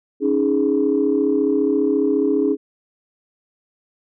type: chord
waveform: sine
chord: C# suspended second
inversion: none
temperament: just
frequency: 277.2 / 311.8 / 415.8 Hz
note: C#4 / D#4 / G#4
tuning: 0 / +4 / +2 cents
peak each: -19 / -20 / -18 dBFS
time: 0.2-2.57 s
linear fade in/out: 50 ms
effects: tanh soft clip ceiling -7 dBFS